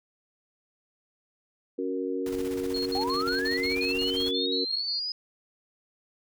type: chord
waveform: sine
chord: F# major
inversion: second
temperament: equal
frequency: 277.2 / 370 / 466.2 Hz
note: C#4 / F#4 / A#4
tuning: 0 / 0 / 0 cents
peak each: -32 dBFS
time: 1.78-4.65 s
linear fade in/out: 10 ms
type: noise with tremolo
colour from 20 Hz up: pink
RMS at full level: -41 dBFS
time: 2.26-4.31 s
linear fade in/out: 2 ms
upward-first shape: square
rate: 16 Hz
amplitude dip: 50%
type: tone bursts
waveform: sine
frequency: 4289 Hz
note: C8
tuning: 42 cents sharp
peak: -30 dBFS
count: 13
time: 2.74-4.996 s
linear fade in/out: 5 ms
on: 120 ms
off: 58 ms
type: linear sweep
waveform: sine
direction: up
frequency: 740 to 5040 Hz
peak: -29 dBFS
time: 2.95-5.12 s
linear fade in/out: 2 ms
effects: none